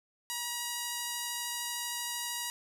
5% pulse tone with vibrato, 958 Hz, A#5, 47 cents sharp, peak -22 dBFS, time 0.3-2.5 s, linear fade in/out 0 ms, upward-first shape triangle, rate 13 Hz, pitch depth 8 cents each way, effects none

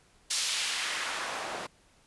white noise with band-pass filter sweep, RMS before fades -33 dBFS, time 0.3-1.67 s, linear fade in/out 10 ms, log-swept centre 5000 to 550 Hz, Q 0.92, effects pink hiss -63 dBFS RMS until 2.06 s + resampled to 24000 Hz

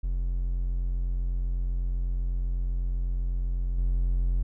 triangle tone with level steps, 44 Hz, F1, 14 cents sharp, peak -23 / -20 dBFS, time 0.03-4.43 s, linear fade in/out 10 ms, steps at 3.78 s, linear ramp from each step 5 ms, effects none

